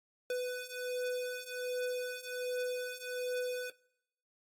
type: beating tone pair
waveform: square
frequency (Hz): 497.6 / 498.9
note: B4 / B4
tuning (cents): +13 / +17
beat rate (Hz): 1.3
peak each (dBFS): -40 / -38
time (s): 0.3-3.7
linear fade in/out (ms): 2
effects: noise-tail reverb RT60 0.8 s tail -22 dB re dry + AAC 64 kbps